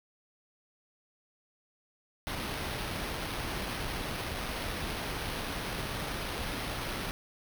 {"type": "noise with sample-and-hold", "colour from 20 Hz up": "pink", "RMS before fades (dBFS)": -36, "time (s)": [2.27, 7.11], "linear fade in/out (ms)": 0, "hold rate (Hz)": 7350, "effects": []}